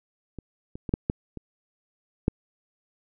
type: clicks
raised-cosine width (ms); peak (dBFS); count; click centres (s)
3; -24 / -24 / -18 / -8 / -10 / -23 / -7; 7; 0.387 / 0.755 / 0.892 / 0.939 / 1.099 / 1.373 / 2.281
effects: none